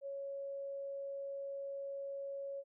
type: tone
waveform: sine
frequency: 554.4 Hz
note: C#5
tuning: in tune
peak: -40 dBFS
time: 0.01-2.64 s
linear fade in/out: 50 ms
effects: none